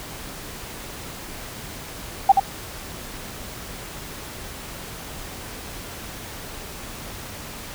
sine tone with echo, 784 Hz, G5, in tune, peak -7 dBFS, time 2.29-2.32 s, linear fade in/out 5 ms, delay 79 ms, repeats 1, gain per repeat -5 dB, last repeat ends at 2.399 s, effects pink hiss -36 dBFS RMS until 7.74 s

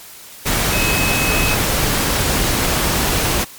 sine tone in noise, 2561 Hz, D#7, 49 cents sharp, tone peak -20 dBFS, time 0.72-1.55 s, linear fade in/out 20 ms, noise pink, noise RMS -17 dBFS, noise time 0.45-3.45 s, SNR -6 dB, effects white hiss -38 dBFS RMS until 3.58 s + MP3 96 kbps

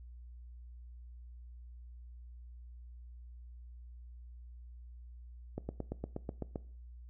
slowing click train, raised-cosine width 2 ms, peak -24 dBFS, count 9, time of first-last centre 5.58-6.558 s, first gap 110 ms, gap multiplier 1.03, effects noise-tail reverb RT60 0.5 s tail -20 dB re dry + added 60 Hz sine -48 dBFS peak until 7.09 s

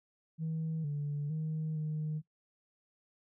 sine tone with pitch steps, 160.2 / 145.7 / 156.8 / 153.9 Hz, E3 / D3 / D#3 / D#3, -49 / -13 / +14 / -19 cents, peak -31 dBFS, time 0.38-2.22 s, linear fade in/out 50 ms, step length 460 ms, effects noise-tail reverb RT60 0.1 s tail -19 dB re dry + tanh soft clip ceiling -30 dBFS

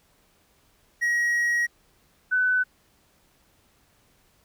triangle / sine tone pair in turn, 1900 / 1503.2 Hz, A#6 / F#6, +33 / +27 cents, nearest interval major third, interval 406 cents, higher first, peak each -19 dBFS, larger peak neither, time 1.01-1.67 / 2.31-2.64 s, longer first, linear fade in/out 20 ms, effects pink hiss -63 dBFS RMS until 4.44 s

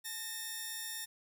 5% pulse tone pair together, 862.7 / 1828 Hz, A5 / A#6, -34 / -34 cents, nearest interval octave + minor second, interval 1300 cents, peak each -39 / -29 dBFS, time 0.04-1.06 s, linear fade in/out 20 ms, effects 11-bit

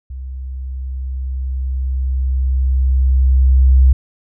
sine tone with level ramp, 65.1 Hz, C2, 8 cents flat, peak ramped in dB -25 to -5 dBFS, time 0.1-3.93 s, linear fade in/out 5 ms, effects none

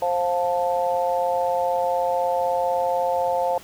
harmonic tone, 176.1 Hz, F3, 15 cents sharp, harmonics 3 / 4 / 5, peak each -23 / -24 / -25 dBFS, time 0.02-3.58 s, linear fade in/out 2 ms, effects pink hiss -45 dBFS RMS until 3.63 s + high-pass 60 Hz 12 dB/octave

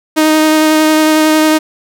sawtooth tone with vibrato, 311.1 Hz, D#4, in tune, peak -3 dBFS, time 0.16-1.59 s, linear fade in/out 20 ms, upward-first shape sine, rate 11 Hz, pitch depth 11 cents each way, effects none

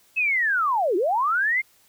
sine linear two-way sweep, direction down then up, 2637 to 329.6 to 2160 Hz, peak -19 dBFS, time 0.16-1.62 s, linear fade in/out 20 ms, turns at 0.96 s, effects white hiss -59 dBFS RMS until 1.88 s

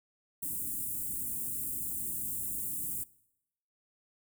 white band-stop noise, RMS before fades -36 dBFS, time 0.42-3.04 s, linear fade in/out 10 ms, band 330 to 8000 Hz, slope 48 dB/octave, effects noise-tail reverb RT60 0.8 s tail -21 dB re dry

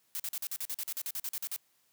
blue noise bursts, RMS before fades -36 dBFS, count 16, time 0.15-1.562 s, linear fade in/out 0 ms, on 47 ms, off 44 ms, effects white hiss -71 dBFS RMS until 1.92 s + high-pass 80 Hz 12 dB/octave

